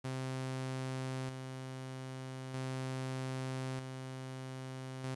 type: tone with tremolo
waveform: sawtooth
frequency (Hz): 130.81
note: C3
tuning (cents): 0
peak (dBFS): -33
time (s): 0.04-5.15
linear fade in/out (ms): 10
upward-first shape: square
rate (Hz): 0.4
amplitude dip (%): 45
effects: resampled to 24000 Hz + 11-bit